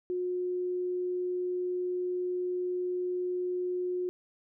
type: tone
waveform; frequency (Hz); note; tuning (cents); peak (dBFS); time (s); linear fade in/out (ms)
sine; 361; F#4; -43; -29; 0.1-4.09; 0
effects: none